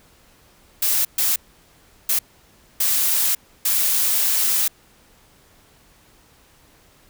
blue noise bursts at uneven times, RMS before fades -19 dBFS, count 5, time 0.82-1.05 / 1.18-1.36 / 2.09-2.19 / 2.8-3.35 / 3.65-4.68 s, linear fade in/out 5 ms, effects pink hiss -54 dBFS RMS until 7.09 s

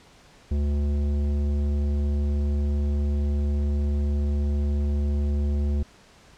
sine tone with tanh clipping, 72.3 Hz, D2, 27 cents flat, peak -23 dBFS, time 0.51-5.83 s, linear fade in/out 5 ms, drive 13 dB, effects pink hiss -53 dBFS RMS until 6.37 s + low-pass 7000 Hz 12 dB/octave

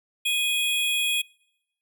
square tone pair together, 2492 / 3326 Hz, D#7 / G#7, +2 / +2 cents, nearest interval perfect fourth, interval 500 cents, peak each -26 / -25 dBFS, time 0.25-1.22 s, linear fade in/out 10 ms, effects noise-tail reverb RT60 0.9 s tail -26 dB re dry

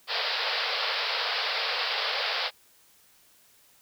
white band-pass noise, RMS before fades -29 dBFS, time 0.07-2.51 s, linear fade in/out 50 ms, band 440 to 5000 Hz, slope 96 dB/octave, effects white hiss -60 dBFS RMS until 3.81 s

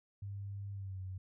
sine tone with pitch glide, 99.9 to 93.75 Hz, G2 to F#2, +33 to +23 cents, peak -40 dBFS, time 0.22-1.18 s, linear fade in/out 5 ms, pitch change -110 cents, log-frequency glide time 0.72-1 s, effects none

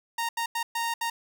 sawtooth tone bursts at uneven times, 927 Hz, A#5, 10 cents flat, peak -23 dBFS, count 5, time 0.18-0.29 / 0.37-0.46 / 0.55-0.63 / 0.75-0.94 / 1.01-1.1 s, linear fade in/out 5 ms, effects none

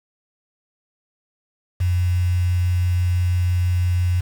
sine tone with quantisation, 89.4 Hz, F2, 41 cents sharp, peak -16 dBFS, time 1.8-4.21 s, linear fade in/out 10 ms, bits 6, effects none

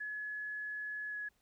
sine tone with pitch glide, 1699 to 1685.3 Hz, G#6 to G#6, +39 to +25 cents, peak -38 dBFS, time 0-1.29 s, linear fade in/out 10 ms, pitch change -14 cents, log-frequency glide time 1.09-1.16 s, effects pink hiss -75 dBFS RMS until 1.41 s

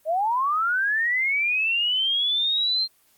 sine linear sweep, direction up, 600 to 4195 Hz, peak -20 dBFS, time 0.05-2.88 s, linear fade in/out 50 ms, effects white hiss -61 dBFS RMS until 3.17 s + Opus 32 kbps

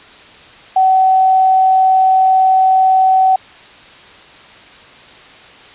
sine tone, 757 Hz, F#5, 39 cents sharp, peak -7 dBFS, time 0.76-3.36 s, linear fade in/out 5 ms, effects white hiss -39 dBFS RMS until 5.74 s + resampled to 8000 Hz

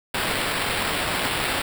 blue noise with sample-and-hold, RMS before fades -25 dBFS, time 0.14-1.62 s, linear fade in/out 5 ms, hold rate 6300 Hz, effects none

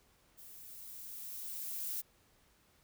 violet noise with level ramp, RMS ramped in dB -54 to -38 dBFS, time 0.37-2.02 s, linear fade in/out 20 ms, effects pink hiss -69 dBFS RMS until 2.83 s

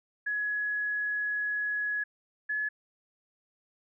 sine tone pair in turn, 1683 / 1705.5 Hz, G#6 / G#6, +23 / +46 cents, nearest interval unison, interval 23 cents, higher second, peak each -28 dBFS, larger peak neither, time 0.26-2.04 / 2.49-2.69 s, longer first, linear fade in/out 10 ms, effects none

